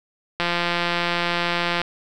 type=click train; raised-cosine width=0.3 ms; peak=-6 dBFS; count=246; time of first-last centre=0.4-1.816 s; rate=173 Hz; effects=none